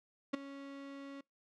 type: tone with ADSR envelope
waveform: 35% pulse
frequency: 277.2 Hz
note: C#4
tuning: in tune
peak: -27 dBFS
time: 0.33-1.21 s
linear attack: 12 ms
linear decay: 10 ms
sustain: -17 dB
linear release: 5 ms
effects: noise-tail reverb RT60 0.2 s tail -25 dB re dry + low-pass 4000 Hz 12 dB/octave